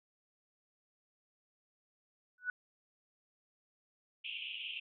sine tone with exponential growth, 1480 Hz, F#6, in tune, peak -29 dBFS, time 2.38-2.5 s, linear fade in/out 2 ms, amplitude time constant 24 ms
pink band-pass noise, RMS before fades -43 dBFS, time 4.24-4.8 s, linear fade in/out 10 ms, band 2500 to 3200 Hz, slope 96 dB/octave
effects none

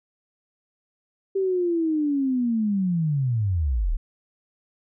sine linear sweep, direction down, 392 to 30.81 Hz, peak -20 dBFS, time 1.35-3.97 s, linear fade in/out 10 ms, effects none

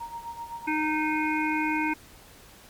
sine tone with tremolo, 932.3 Hz, A#5, in tune, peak -32 dBFS, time 0-0.67 s, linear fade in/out 10 ms, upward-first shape sine, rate 7.8 Hz, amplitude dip 70%
harmonic tone, 308.6 Hz, D#4, 14 cents flat, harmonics 1 / 3 / 5 / 7 / 8, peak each -27 / -29 / -34 / -32 / -33 dBFS, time 0.67-1.94 s, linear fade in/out 10 ms
effects pink hiss -51 dBFS RMS until 2.69 s + MP3 96 kbps

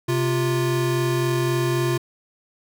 square tone pair together, 131 / 349.2 Hz, C3 / F4, +2 / 0 cents, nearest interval octave + perfect fourth, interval 1698 cents, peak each -23 dBFS, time 0.08-1.98 s, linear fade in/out 10 ms, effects none

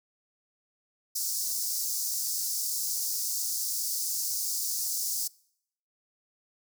pink high-pass noise, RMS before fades -31 dBFS, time 1.15-5.28 s, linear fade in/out 10 ms, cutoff 4900 Hz, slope 48 dB/octave, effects noise-tail reverb RT60 0.7 s tail -24 dB re dry

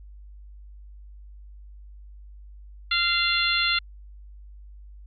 harmonic tone, 692 Hz, F5, 16 cents flat, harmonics 2 / 3 / 4 / 5 / 6, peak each -27 / -27 / -27 / -27 / -27 dBFS, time 2.91-3.79 s, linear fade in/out 5 ms, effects added 50 Hz sine -42 dBFS peak until 5.06 s

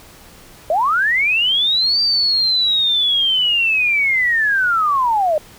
sine linear two-way sweep, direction up then down, 587.3 to 4694 to 587.3 Hz, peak -13 dBFS, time 0.7-5.38 s, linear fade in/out 2 ms, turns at 2.01 s, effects pink hiss -43 dBFS RMS until 5.58 s

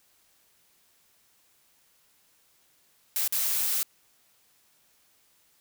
blue noise with dropouts, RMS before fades -27 dBFS, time 3.16-3.83 s, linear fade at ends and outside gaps 0 ms, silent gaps 3.276-3.324 s, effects white hiss -65 dBFS RMS until 5.6 s

